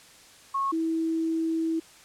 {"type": "tone pair in turn", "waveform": "sine", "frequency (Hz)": [1094, 325.2], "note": ["C#6", "E4"], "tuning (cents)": [-23, -23], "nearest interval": "octave + major sixth", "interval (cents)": 2100, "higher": "first", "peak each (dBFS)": -24, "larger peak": "neither", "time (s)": [[0.54, 0.72], [0.72, 1.8]], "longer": "second", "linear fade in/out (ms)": 10, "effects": ["white hiss -52 dBFS RMS until 2.04 s", "low-pass 9000 Hz 12 dB/octave"]}